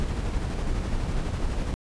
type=noise with tremolo; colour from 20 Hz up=brown; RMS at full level=-26 dBFS; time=0-1.74 s; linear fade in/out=0 ms; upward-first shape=square; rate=12 Hz; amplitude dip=25%; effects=resampled to 22050 Hz